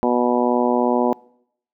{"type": "harmonic tone", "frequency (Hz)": 122.4, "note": "B2", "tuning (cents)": -15, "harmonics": [2, 3, 4, 5, 6, 7, 8], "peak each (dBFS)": [-20, -22, -23, -24, -25, -25, -26], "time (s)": [0.03, 1.13], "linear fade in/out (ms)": 0, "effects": ["noise-tail reverb RT60 0.7 s tail -24 dB re dry"]}